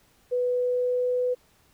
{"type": "tone with pitch glide", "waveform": "sine", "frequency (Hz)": [494.7, 497.9], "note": ["B4", "B4"], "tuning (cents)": [3, 14], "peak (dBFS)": -22, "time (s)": [0.31, 1.35], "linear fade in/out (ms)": 20, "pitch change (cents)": 11, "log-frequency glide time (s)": [0.47, 1.24], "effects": ["pink hiss -62 dBFS RMS until 1.73 s"]}